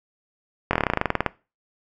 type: slowing click train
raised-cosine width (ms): 0.5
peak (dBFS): -4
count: 16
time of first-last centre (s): 0.71-1.263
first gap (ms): 22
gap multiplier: 1.07
effects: noise-tail reverb RT60 0.3 s tail -20 dB re dry